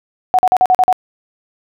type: tone bursts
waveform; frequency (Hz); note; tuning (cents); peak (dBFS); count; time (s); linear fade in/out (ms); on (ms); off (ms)
sine; 740; F#5; 0; -7; 7; 0.34-0.927; 0; 47; 43
effects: none